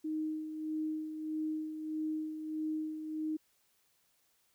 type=tone with tremolo; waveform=sine; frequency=311.3 Hz; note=D#4; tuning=1 cent sharp; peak=-32 dBFS; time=0.04-3.37 s; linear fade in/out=10 ms; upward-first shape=sine; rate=1.6 Hz; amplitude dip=55%; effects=white hiss -73 dBFS RMS until 4.54 s